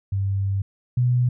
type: tone pair in turn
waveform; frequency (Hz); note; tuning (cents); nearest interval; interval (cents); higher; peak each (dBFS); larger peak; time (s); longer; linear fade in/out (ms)
sine; 98 / 123.67; G2 / B2; 0 / +3; major third; 403; second; -20 / -16; second; 0.12-0.62 / 0.97-1.29; first; 5
effects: none